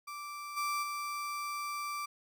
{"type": "tone with level steps", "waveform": "35% pulse", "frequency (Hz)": 1171, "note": "D6", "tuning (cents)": -5, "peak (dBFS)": [-39, -30, -34], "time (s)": [0.07, 2.06], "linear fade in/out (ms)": 10, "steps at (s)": [0.56, 0.82], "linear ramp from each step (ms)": 20, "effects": []}